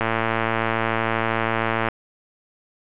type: click train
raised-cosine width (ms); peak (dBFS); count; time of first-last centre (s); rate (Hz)
0.5; -6; 213; 0.01-1.886; 113
effects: resampled to 8000 Hz + 8-bit